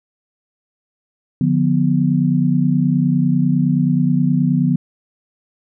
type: chord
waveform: sine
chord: B diminished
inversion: first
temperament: just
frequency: 148.16 / 177.8 / 246.9 Hz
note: D3 / F3 / B3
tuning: +16 / +31 / 0 cents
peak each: -17 dBFS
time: 1.41-4.76 s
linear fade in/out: 2 ms
effects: none